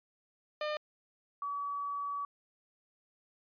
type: tone pair in turn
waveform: sawtooth / sine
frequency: 604 / 1140.2 Hz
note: D5 / C#6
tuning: +48 / +48 cents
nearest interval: major seventh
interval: 1100 cents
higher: second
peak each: -29 / -34 dBFS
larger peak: first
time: 0.61-0.77 / 1.42-2.25 s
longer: second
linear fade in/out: 2 ms
effects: resampled to 11025 Hz